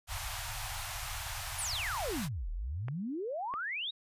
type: band-stop noise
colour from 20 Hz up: pink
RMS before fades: -39 dBFS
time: 0.07-2.29 s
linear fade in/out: 50 ms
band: 120 to 680 Hz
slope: 48 dB/octave
type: exponential two-way sweep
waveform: sine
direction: down then up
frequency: 11175 to 36.21 to 3895 Hz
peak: -34 dBFS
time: 1.58-3.91 s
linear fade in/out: 10 ms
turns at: 2.5 s
type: clicks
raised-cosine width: 0.5 ms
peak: -27 dBFS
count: 2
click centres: 2.884 / 3.539 s
effects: resampled to 32000 Hz